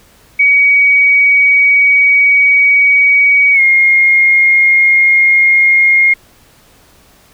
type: tone with pitch glide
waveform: sine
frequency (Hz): 2259 to 2137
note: C#7 to C7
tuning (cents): +32 to +36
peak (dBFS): -5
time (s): 0.39-6.14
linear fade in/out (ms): 10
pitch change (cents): -96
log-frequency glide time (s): 3.53-3.61
effects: pink hiss -46 dBFS RMS until 7.33 s